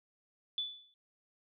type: tone with exponential decay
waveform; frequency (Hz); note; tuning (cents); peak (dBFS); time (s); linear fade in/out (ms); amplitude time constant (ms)
sine; 3473; A7; -23; -30; 0.58-0.94; 1; 78
effects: none